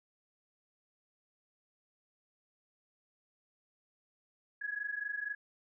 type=tone pair together; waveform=sine; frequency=1661.2 / 1685.4 Hz; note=G#6 / G#6; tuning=0 / +25 cents; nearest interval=unison; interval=25 cents; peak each=-39 / -38 dBFS; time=4.61-5.35 s; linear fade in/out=10 ms; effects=none